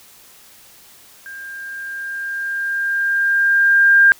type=tone with level ramp; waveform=sine; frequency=1600 Hz; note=G6; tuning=35 cents sharp; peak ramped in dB=-31 to -6 dBFS; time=1.26-4.12 s; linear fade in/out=0 ms; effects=white hiss -46 dBFS RMS until 4.19 s